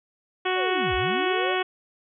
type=harmonic tone; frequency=370 Hz; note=F#4; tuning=in tune; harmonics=1 / 2 / 3 / 4 / 5 / 6 / 7 / 8 / 9; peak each=-26 / -29 / -31 / -32 / -33 / -34 / -34 / -35 / -36 dBFS; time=0.45-1.63 s; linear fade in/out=10 ms
type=linear two-way sweep; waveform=sine; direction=down then up; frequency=620 to 49 to 620 Hz; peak=-30 dBFS; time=0.55-1.56 s; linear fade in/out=50 ms; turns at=0.95 s
effects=none